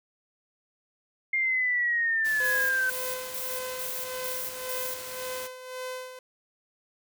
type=linear sweep; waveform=sine; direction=down; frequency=2124 to 1528 Hz; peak=-23 dBFS; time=1.33-2.9 s; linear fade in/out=5 ms
type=noise; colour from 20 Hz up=white; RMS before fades=-40 dBFS; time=2.24-5.48 s; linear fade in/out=20 ms
type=tone with tremolo; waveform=sawtooth; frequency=510 Hz; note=C5; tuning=44 cents flat; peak=-29 dBFS; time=2.4-6.19 s; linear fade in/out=2 ms; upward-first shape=sine; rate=1.8 Hz; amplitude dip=65%
type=noise bursts; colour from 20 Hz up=violet; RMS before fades=-35 dBFS; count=6; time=2.44-4.94 s; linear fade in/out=2 ms; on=250 ms; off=200 ms
effects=none